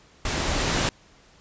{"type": "noise with level ramp", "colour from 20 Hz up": "pink", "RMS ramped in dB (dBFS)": [-27, -22], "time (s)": [0.25, 0.89], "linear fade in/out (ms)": 2, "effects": ["pink hiss -55 dBFS RMS until 1.4 s", "resampled to 16000 Hz"]}